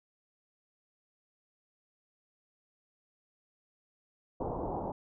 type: low-pass noise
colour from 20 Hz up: white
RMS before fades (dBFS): -36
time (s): 4.4-4.92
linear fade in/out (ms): 5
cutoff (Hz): 920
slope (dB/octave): 48
effects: none